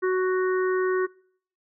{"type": "harmonic tone", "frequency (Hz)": 371.2, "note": "F#4", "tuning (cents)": 6, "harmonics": [1, 3, 4, 5], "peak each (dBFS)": [-21, -31, -33, -35], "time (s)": [0.02, 1.07], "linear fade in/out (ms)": 20, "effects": ["noise-tail reverb RT60 0.6 s tail -25 dB re dry"]}